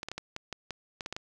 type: clicks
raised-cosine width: 0.2 ms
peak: -19 dBFS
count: 11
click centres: 0.031 / 0.086 / 0.116 / 0.18 / 0.364 / 0.527 / 0.707 / 1.008 / 1.061 / 1.126 / 1.165 s
effects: none